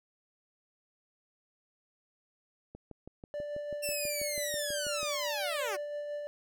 click train, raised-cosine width 2 ms, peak -32 dBFS, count 15, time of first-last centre 2.75-5.03 s, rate 6.14 Hz
triangle tone with tremolo, 587 Hz, D5, 1 cent flat, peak -32 dBFS, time 3.34-6.27 s, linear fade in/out 0 ms, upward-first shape sine, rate 5.8 Hz, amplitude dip 30%
10% pulse linear sweep, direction down, 2725 to 349.2 Hz, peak -25 dBFS, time 3.82-5.77 s, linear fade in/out 20 ms
effects none

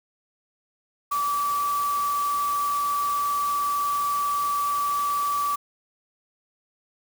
sine tone in noise, 1154 Hz, D6, 31 cents flat, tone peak -22 dBFS, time 1.11-5.56 s, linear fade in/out 10 ms, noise white, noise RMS -37 dBFS, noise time 1.11-5.56 s, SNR +12 dB, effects none

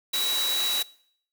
sine tone in noise, 3900 Hz, B7, 23 cents flat, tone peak -25 dBFS, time 0.13-0.83 s, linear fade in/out 10 ms, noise white, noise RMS -30 dBFS, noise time 0.13-0.83 s, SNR +2 dB, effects noise-tail reverb RT60 0.6 s tail -21 dB re dry + high-pass 300 Hz 12 dB/octave

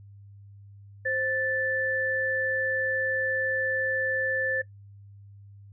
sine tone pair together, 525.2 / 1757 Hz, C5 / A6, +6 / -3 cents, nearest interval octave + major sixth, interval 2091 cents, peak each -30 / -26 dBFS, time 1.05-4.62 s, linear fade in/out 10 ms, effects noise-tail reverb RT60 0.1 s tail -18 dB re dry + added 100 Hz sine -46 dBFS peak until 5.72 s

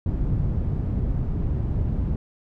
white low-pass noise, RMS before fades -24 dBFS, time 0.06-2.16 s, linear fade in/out 2 ms, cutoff 110 Hz, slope 12 dB/octave, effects none

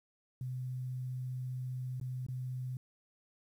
sine tone with dropouts, 127.5 Hz, C3, 44 cents flat, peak -36 dBFS, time 0.41-2.77 s, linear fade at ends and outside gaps 2 ms, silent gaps 2-2.012 / 2.265-2.285 s, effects 11-bit

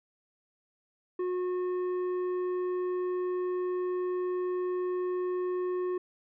sine tone with tanh clipping, 362.9 Hz, F#4, 34 cents flat, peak -30 dBFS, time 1.19-5.98 s, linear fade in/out 5 ms, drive 8 dB, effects none

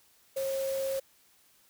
sine tone in noise, 539 Hz, C#5, 49 cents flat, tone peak -29 dBFS, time 0.36-1 s, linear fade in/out 10 ms, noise white, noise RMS -43 dBFS, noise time 0.36-1 s, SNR +11 dB, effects white hiss -64 dBFS RMS until 1.69 s

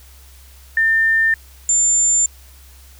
sine tone pair in turn, 1800 / 7200 Hz, A6 / A8, +39 / +39 cents, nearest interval 2 octaves, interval 2400 cents, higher second, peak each -12 dBFS, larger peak neither, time 0.77-1.34 / 1.69-2.26 s, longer neither, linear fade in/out 2 ms, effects added 66 Hz sine -42 dBFS peak until 2.99 s + white hiss -48 dBFS RMS until 2.99 s

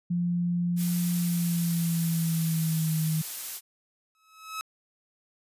sine tone with pitch glide, 174.61 to 157.37 Hz, F3 to D#3, 0 to +20 cents, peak -24 dBFS, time 0.1-3.22 s, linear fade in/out 10 ms, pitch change -180 cents, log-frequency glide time 1.15-3 s
blue noise, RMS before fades -34 dBFS, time 0.76-3.61 s, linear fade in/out 50 ms
sawtooth tone with exponential growth, 1289 Hz, E6, 39 cents flat, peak -26 dBFS, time 4.15-4.61 s, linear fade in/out 0 ms, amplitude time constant 100 ms
effects resampled to 32000 Hz

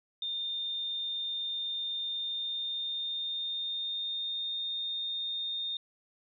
sine tone with pitch glide, 3624 to 3658 Hz, A#7 to A#7, -50 to -33 cents, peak -32 dBFS, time 0.22-5.77 s, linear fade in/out 2 ms, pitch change +17 cents, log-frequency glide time 2.08-4.56 s, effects none

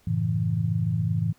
sine tone cluster, 92.7 / 109.9 / 137.6 / 163.6 Hz, F#2 / A2 / C#3 / E3, +4 / -2 / -12 / -13 cents, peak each -33 / -25 / -32 / -26 dBFS, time 0.07-1.33 s, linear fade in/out 5 ms, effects pink hiss -62 dBFS RMS until 1.38 s

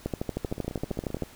two click trains, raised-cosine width 2 ms, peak -15 / -23 dBFS, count 16 / 13, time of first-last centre 0.06-1.223 / 0.45-1.234 s, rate 12.9 / 15.3 Hz, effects pink hiss -51 dBFS RMS until 1.35 s

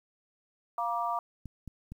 sine chord, Bb major, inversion second, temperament equal with one note detuned, 698.5 / 949.2 / 1174.7 Hz, F5 / Bb5 / D6, 0 / +31 / 0 cents, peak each -33 dBFS, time 0.78-1.19 s, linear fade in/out 2 ms
clicks, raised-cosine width 5 ms, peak -29 dBFS, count 3, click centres 1.457 / 1.677 / 1.92 s
effects 10-bit

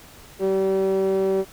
sawtooth tone with band-pass filter, 192.2 Hz, G3, 34 cents flat, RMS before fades -21 dBFS, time 0.39-1.45 s, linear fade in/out 50 ms, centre 440 Hz, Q 6.9, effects pink hiss -46 dBFS RMS until 1.52 s

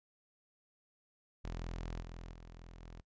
sawtooth tone with level steps, 42.05 Hz, E1, 35 cents sharp, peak -36 / -42 / -47 / -45 dBFS, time 1.44-3.01 s, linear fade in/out 10 ms, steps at 2.02 / 2.33 / 2.81 s, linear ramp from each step 2 ms, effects noise-tail reverb RT60 0.1 s tail -21 dB re dry + resampled to 16000 Hz

